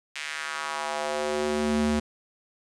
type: tone with high-pass filter sweep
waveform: square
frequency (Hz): 74.8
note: D2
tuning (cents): +32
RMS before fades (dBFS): -28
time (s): 0.15-2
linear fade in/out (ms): 10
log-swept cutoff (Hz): 2300 to 160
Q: 2
effects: resampled to 22050 Hz + 8-bit